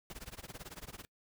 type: noise with tremolo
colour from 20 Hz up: pink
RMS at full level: -45 dBFS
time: 0.1-1.05 s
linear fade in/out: 0 ms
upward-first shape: sine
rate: 18 Hz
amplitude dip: 95%
effects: noise-tail reverb RT60 0.1 s tail -26 dB re dry